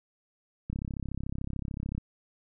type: click train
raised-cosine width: 5 ms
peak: -22 dBFS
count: 44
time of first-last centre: 0.7-1.98 s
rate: 33.6 Hz
effects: none